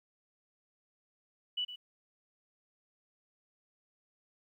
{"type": "tone with echo", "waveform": "sine", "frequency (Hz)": 2960, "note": "F#7", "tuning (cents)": 0, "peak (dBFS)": -31, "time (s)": [1.57, 1.65], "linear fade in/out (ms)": 10, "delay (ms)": 110, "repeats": 1, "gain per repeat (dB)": -11, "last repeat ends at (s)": 1.76, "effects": ["12-bit"]}